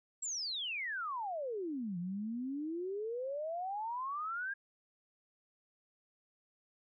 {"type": "exponential two-way sweep", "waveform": "sine", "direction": "down then up", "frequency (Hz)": [7810, 170.1, 1641], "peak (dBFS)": -36, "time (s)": [0.22, 4.54], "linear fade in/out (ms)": 10, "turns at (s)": 1.98, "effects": []}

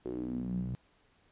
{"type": "tone with band-pass filter sweep", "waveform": "sawtooth", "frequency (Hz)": 61.74, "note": "B1", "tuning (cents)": 0, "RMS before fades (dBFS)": -36, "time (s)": [0.05, 0.75], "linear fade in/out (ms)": 0, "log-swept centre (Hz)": [380, 140], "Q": 6.5, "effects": ["pink hiss -68 dBFS RMS until 1.31 s", "resampled to 8000 Hz"]}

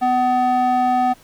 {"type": "tone with band-pass filter", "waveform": "square", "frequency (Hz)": 250.9, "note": "B3", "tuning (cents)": 28, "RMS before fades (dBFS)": -17, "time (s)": [0.01, 1.14], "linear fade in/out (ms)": 20, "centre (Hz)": 730, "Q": 2.6, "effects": ["pink hiss -50 dBFS RMS until 1.23 s"]}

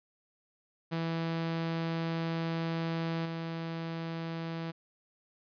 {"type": "tone with level steps", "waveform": "sawtooth", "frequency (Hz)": 164.81, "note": "E3", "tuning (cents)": 0, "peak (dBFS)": [-27, -31], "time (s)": [0.91, 4.72], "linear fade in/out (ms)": 20, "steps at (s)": 3.25, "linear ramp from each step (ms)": 10, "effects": ["resampled to 11025 Hz"]}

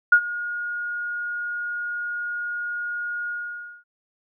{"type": "tone with ADSR envelope", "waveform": "sine", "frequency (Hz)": 1434, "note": "F6", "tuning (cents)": 45, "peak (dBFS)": -8, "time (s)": [0.12, 3.84], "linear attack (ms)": 6, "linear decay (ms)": 73, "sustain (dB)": -18, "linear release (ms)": 550, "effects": []}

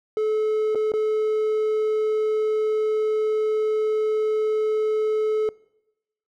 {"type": "tone with dropouts", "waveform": "triangle", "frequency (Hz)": 431.7, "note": "A4", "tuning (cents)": -33, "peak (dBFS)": -18, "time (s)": [0.17, 5.49], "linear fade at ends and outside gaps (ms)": 1, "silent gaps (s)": [[0.748, 0.755], [0.919, 0.937]], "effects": ["noise-tail reverb RT60 0.9 s tail -23 dB re dry"]}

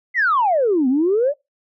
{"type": "exponential two-way sweep", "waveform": "sine", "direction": "down then up", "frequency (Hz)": [2093, 246.9, 610], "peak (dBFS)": -13, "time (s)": [0.14, 1.34], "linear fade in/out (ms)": 50, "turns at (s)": 0.88, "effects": ["noise-tail reverb RT60 0.2 s tail -24 dB re dry", "tanh soft clip ceiling -9 dBFS"]}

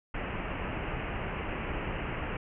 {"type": "low-pass noise", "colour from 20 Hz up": "pink", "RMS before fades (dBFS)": -35, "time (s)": [0.14, 2.37], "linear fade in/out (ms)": 5, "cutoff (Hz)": 2900, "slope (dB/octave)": 96, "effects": []}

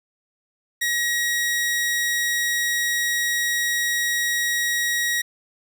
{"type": "tone", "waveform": "sawtooth", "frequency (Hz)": 1900, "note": "A#6", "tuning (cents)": 33, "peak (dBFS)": -17, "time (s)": [0.81, 5.22], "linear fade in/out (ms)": 10, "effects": []}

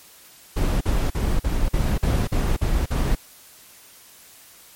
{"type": "noise bursts", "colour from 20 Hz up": "brown", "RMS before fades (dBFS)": -20, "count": 9, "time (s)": [0.56, 3.154], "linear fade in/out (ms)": 10, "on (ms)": 250, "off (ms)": 43, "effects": ["white hiss -48 dBFS RMS until 4.75 s", "MP3 64 kbps"]}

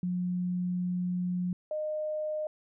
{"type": "tone pair in turn", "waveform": "sine", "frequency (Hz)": [179.5, 613.3], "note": ["F3", "D#5"], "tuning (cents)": [48, -25], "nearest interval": "octave + major sixth", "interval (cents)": 2127, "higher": "second", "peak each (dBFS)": [-28, -30], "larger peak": "first", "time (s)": [[0.03, 1.53], [1.71, 2.47]], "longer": "first", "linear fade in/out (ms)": 2, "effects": []}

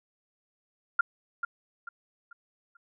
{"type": "tone with echo", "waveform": "sine", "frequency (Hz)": 1396.9, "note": "F6", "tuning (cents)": 0, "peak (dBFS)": -18, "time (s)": [0.99, 1.01], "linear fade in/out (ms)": 5, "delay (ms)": 440, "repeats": 4, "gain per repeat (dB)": -9, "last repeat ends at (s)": 2.77, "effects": []}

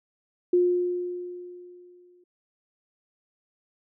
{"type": "tone with exponential decay", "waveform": "sine", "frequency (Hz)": 356.1, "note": "F4", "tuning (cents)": 34, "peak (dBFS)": -16, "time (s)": [0.53, 2.24], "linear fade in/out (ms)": 5, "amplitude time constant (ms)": 370, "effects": []}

